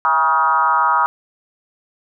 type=tone with frequency modulation; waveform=sine; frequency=1108.7 Hz; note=C#6; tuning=in tune; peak=-12 dBFS; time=0.05-1.06 s; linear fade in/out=0 ms; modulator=148 Hz; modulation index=1.8; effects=none